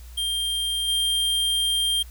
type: tone with level steps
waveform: square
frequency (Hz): 3190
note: G7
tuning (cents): +30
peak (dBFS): -24 / -21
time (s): 0.17-2.03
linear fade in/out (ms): 10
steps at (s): 0.88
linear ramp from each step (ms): 5
effects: added 60 Hz sine -39 dBFS peak until 2.1 s + white hiss -52 dBFS RMS until 2.1 s